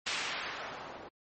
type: noise with low-pass filter sweep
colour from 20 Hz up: blue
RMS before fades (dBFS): -39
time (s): 0.06-1.09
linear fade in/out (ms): 10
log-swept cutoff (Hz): 3300 to 600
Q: 0.81
effects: MP3 32 kbps